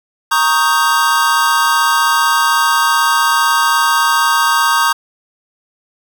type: chord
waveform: square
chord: Eb dominant seventh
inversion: second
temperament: equal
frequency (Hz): 932.3 / 1108.7 / 1244.5 / 1568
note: Bb5 / Db6 / Eb6 / G6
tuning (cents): 0 / 0 / 0 / 0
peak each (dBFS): -17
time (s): 0.31-4.93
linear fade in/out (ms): 10
effects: none